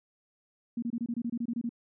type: tone bursts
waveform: sine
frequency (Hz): 235.5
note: A#3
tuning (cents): +18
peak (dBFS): -29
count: 12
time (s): 0.77-1.693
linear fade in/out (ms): 5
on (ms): 54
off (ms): 25
effects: none